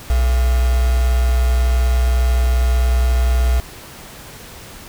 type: tone with quantisation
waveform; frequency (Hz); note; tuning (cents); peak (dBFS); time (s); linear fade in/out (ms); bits
sine; 61.74; B1; 0; -12; 0.1-3.6; 0; 4
effects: pink hiss -37 dBFS RMS until 4.88 s